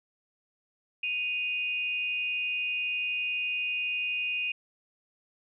sine tone pair together, 2489 / 2801 Hz, D#7 / F7, 0 / +4 cents, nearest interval major second, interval 204 cents, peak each -29 / -34 dBFS, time 1.03-4.52 s, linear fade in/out 5 ms, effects none

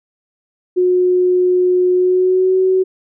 sine tone with pitch glide, 362.9 to 375 Hz, F#4 to F#4, -34 to +23 cents, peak -10 dBFS, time 0.76-2.84 s, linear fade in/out 20 ms, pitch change +57 cents, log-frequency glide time 1.93-2.56 s, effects none

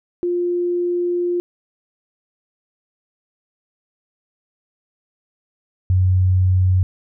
sine tone pair in turn, 351.5 / 92.48 Hz, F4 / F#2, +11 / 0 cents, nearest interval octave + major seventh, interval 2311 cents, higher first, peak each -17 / -12 dBFS, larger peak second, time 0.23-1.4 / 5.9-6.83 s, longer first, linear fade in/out 0 ms, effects none

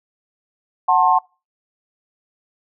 sine chord, F# diminished, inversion none, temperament just, 740 / 888 / 1065.6 Hz, F#5 / A5 / C6, 0 / +16 / +31 cents, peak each -16 dBFS, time 0.88-1.19 s, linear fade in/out 10 ms, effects noise-tail reverb RT60 0.3 s tail -24 dB re dry

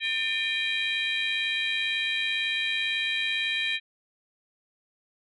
sine tone cluster, 1796 / 2355 / 2453 / 3183 / 3895 Hz, A6 / D7 / D#7 / G7 / B7, +35 / +4 / -25 / +26 / -25 cents, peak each -31 dBFS, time 0-3.8 s, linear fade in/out 50 ms, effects tanh soft clip ceiling -18 dBFS

